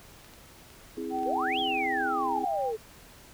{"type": "clicks", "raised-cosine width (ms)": 0.2, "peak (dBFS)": -34, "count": 5, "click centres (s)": [0.246, 0.337, 0.703, 1.187, 1.233]}
{"type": "chord", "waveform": "sine", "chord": "C augmented", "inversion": "none", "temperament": "equal", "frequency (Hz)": [261.6, 329.6, 415.3], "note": ["C4", "E4", "G#4"], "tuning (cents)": [0, 0, 0], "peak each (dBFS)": [-37, -36, -36], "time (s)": [0.97, 2.45], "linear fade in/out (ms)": 5}
{"type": "tone with pitch glide", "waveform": "sine", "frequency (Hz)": [766, 793], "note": ["G5", "G5"], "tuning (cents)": [-40, 20], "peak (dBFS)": -29, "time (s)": [1.1, 2.73], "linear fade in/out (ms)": 50, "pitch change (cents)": 60, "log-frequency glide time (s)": [1.47, 2.3]}
{"type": "exponential two-way sweep", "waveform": "sine", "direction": "up then down", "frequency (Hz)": [421.4, 3400, 421.4], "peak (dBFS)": -29, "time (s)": [1.25, 2.77], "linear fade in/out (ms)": 20, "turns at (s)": 1.59}
{"effects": ["pink hiss -52 dBFS RMS until 3.33 s"]}